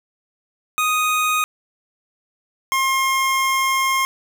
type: tone pair in turn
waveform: 25% pulse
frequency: 1245 / 1067.4 Hz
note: D#6 / C6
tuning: +1 / +34 cents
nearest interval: minor third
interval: 267 cents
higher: first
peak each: -13 dBFS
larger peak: neither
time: 0.78-1.44 / 2.72-4.05 s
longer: second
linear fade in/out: 0 ms
effects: none